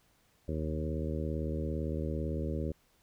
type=harmonic tone with a mistuned harmonic; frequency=77.78 Hz; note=D#2; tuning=in tune; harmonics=1 / 2 / 3 / 4 / 5 / 6 / 7; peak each=-35 / -38 / -40 / -41 / -42 / -43 / -43 dBFS; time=0.48-2.72 s; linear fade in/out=5 ms; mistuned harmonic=1; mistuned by=-30 cents; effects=pink hiss -69 dBFS RMS until 3.02 s